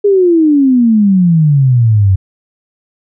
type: exponential sweep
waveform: sine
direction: down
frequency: 415.3 to 92.5 Hz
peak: -5 dBFS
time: 0.04-2.16 s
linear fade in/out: 10 ms
effects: none